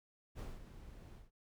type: noise with ADSR envelope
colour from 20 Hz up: brown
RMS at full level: -42 dBFS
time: 0.35-1.31 s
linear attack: 42 ms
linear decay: 200 ms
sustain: -11 dB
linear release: 170 ms
effects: none